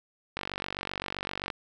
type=click train; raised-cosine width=0.3 ms; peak=-16 dBFS; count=55; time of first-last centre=0.37-1.502 s; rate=47.7 Hz; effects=none